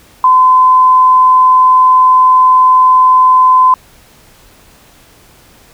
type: tone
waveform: sine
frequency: 1022 Hz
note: C6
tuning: 41 cents flat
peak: -3 dBFS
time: 0.24-3.74 s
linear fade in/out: 2 ms
effects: pink hiss -43 dBFS RMS until 5.73 s